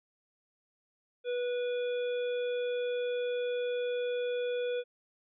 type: harmonic tone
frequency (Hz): 490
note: B4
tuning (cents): -14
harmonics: 1 / 3 / 5 / 7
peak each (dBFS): -30 / -45 / -47 / -47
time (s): 1.24-4.84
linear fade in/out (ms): 50
effects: none